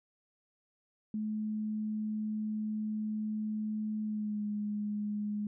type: tone with pitch glide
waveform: sine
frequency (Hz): 214.5 to 208.5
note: A3 to G#3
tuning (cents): -44 to +7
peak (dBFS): -32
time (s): 1.14-5.47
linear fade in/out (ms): 2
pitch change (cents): -49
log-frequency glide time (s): 4.03-4.44
effects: none

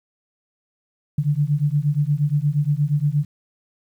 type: beating tone pair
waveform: sine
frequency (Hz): 142.4 / 150.9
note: C#3 / D3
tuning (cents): +47 / +47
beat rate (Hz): 8.5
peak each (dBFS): -20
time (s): 1.18-3.25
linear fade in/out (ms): 5
effects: 9-bit

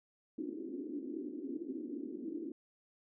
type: band-pass noise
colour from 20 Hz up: white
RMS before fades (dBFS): -42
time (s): 0.38-2.52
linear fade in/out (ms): 2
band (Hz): 260 to 340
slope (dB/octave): 48
effects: none

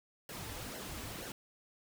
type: noise with flanger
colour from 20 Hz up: pink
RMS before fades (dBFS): -44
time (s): 0.29-1.32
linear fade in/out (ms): 2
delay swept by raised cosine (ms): 0.82 to 5.62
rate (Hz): 2.1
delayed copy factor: -0.6
effects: none

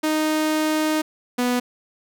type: tone pair in turn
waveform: sawtooth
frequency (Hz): 310 / 246.5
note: D#4 / B3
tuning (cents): -6 / -3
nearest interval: major third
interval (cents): 397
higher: first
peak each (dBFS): -15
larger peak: neither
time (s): 0.03-1.02 / 1.38-1.6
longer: first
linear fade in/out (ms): 10
effects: none

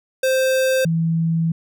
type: tone pair in turn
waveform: square / sine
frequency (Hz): 523 / 164.31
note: C5 / E3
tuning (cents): -1 / -5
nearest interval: octave + minor sixth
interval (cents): 2004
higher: first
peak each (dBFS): -16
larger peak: neither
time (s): 0.23-0.85 / 0.85-1.52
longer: second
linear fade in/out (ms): 5
effects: none

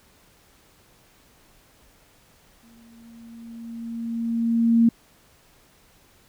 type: tone with exponential growth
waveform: sine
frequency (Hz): 230.8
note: A#3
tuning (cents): -17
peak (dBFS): -12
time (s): 2.63-4.89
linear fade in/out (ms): 5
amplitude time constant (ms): 490
effects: pink hiss -57 dBFS RMS until 6.28 s

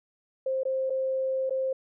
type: tone with dropouts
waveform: sine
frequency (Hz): 527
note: C5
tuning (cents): +12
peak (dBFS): -25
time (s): 0.46-1.73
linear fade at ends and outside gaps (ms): 5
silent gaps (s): 0.634-0.652 / 0.898-0.903 / 1.496-1.506
effects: none

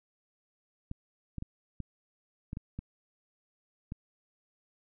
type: clicks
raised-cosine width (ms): 5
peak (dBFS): -25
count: 8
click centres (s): 0.914 / 1.383 / 1.424 / 1.803 / 2.531 / 2.571 / 2.79 / 3.921
effects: none

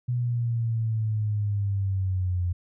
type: linear sweep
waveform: sine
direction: down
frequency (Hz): 123.47 to 87.5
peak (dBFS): -23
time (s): 0.08-2.53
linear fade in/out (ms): 10
effects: none

